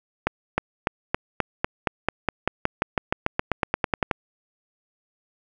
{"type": "accelerating click train", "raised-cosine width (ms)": 0.5, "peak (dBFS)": -5, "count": 23, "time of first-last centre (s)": [0.27, 4.112], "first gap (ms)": 310, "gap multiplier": 0.94, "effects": []}